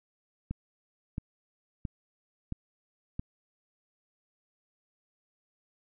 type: click train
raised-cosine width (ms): 5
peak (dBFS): -21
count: 5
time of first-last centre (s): 0.51-3.195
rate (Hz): 1.49
effects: none